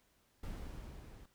brown noise with level ramp, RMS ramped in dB -43 to -54 dBFS, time 0.43-1.26 s, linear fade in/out 5 ms, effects pink hiss -73 dBFS RMS until 1.34 s

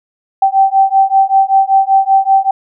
sine beating tone pair, 774 / 779.2 Hz, G5 / G5, -22 / -11 cents, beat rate 5.2 Hz, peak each -10 dBFS, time 0.42-2.51 s, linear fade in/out 5 ms, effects none

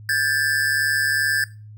square tone pair together, 1601.5 / 1744 Hz, G6 / A6, +37 / -16 cents, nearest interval minor second, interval 147 cents, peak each -22 dBFS, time 0.09-1.44 s, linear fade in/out 2 ms, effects noise-tail reverb RT60 0.3 s tail -18 dB re dry + added 106 Hz sine -38 dBFS peak until 1.77 s

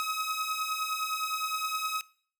sawtooth beating tone pair, 1267 / 1276.7 Hz, D#6 / D#6, +31 / +44 cents, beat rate 9.7 Hz, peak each -31 / -28 dBFS, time 0-2.01 s, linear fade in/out 0 ms, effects noise-tail reverb RT60 0.5 s tail -21 dB re dry

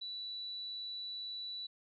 sine tone, 3951 Hz, B7, in tune, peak -40 dBFS, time 0.01-1.67 s, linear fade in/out 10 ms, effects none

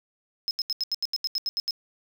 triangle tone bursts, 5150 Hz, E8, 41 cents flat, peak -23 dBFS, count 12, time 0.48-1.708 s, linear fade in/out 0 ms, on 29 ms, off 80 ms, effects none

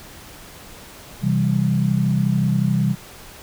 sine chord, C major, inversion none, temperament equal, 130.81 / 164.81 / 196 Hz, C3 / E3 / G3, 0 / 0 / 0 cents, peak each -20 / -21 / -20 dBFS, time 1.21-2.96 s, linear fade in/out 50 ms, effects pink hiss -41 dBFS RMS until 3.42 s

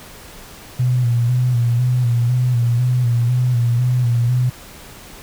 sine tone with vibrato, 122 Hz, B2, 21 cents flat, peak -13 dBFS, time 0.79-4.5 s, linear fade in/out 10 ms, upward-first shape square, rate 2 Hz, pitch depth 45 cents each way, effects pink hiss -39 dBFS RMS until 5.22 s

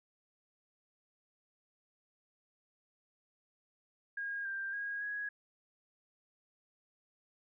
sine tone with pitch steps, 1629 / 1584 / 1638 / 1663 Hz, G#6 / G6 / G#6 / G#6, -34 / +18 / -24 / +2 cents, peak -36 dBFS, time 4.17-5.29 s, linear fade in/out 5 ms, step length 280 ms, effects none

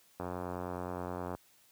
click train, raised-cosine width 1 ms, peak -24 dBFS, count 104, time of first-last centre 0.2-1.35 s, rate 89.6 Hz, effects white hiss -65 dBFS RMS until 1.71 s + high-pass 60 Hz 12 dB/octave

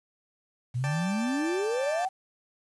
sine exponential sweep, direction up, 117.1 to 784 Hz, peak -26 dBFS, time 0.74-2.09 s, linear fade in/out 20 ms
20% pulse chord, D suspended fourth, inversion none, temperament equal, 587.3 / 784 / 880 Hz, D5 / G5 / A5, 0 / 0 / 0 cents, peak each -33 dBFS, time 0.84-2.05 s, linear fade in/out 0 ms
effects resampled to 22050 Hz + 9-bit

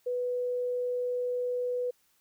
sine tone, 494 Hz, B4, in tune, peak -28 dBFS, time 0.06-1.91 s, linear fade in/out 10 ms, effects white hiss -69 dBFS RMS until 2.2 s

